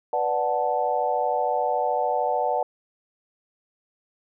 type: chord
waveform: sine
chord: B minor seventh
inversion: none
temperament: equal with one note detuned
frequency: 493.9 / 587.3 / 740 / 875.9 Hz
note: B4 / D5 / F#5 / A5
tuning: 0 / 0 / 0 / -8 cents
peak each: -28 / -27 / -25 / -27 dBFS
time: 0.13-2.63 s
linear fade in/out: 2 ms
effects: none